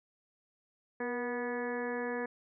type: harmonic tone with a mistuned harmonic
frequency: 244.6 Hz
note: B3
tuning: 16 cents flat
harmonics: 1 / 2 / 3 / 4 / 5 / 6 / 7 / 8 / 9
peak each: -39 / -36 / -45 / -44 / -50 / -53 / -41 / -50 / -52 dBFS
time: 1-2.26 s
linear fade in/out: 5 ms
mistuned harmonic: 2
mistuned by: -33 cents
effects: none